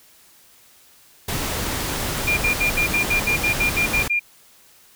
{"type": "noise", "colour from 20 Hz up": "pink", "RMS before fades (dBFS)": -25, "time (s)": [1.28, 4.08], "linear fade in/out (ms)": 5}
{"type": "tone bursts", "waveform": "sine", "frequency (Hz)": 2402, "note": "D7", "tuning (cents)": 38, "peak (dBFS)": -17, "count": 12, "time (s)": [2.27, 4.196], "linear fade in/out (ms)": 10, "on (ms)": 100, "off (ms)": 66}
{"effects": ["white hiss -52 dBFS RMS until 4.95 s"]}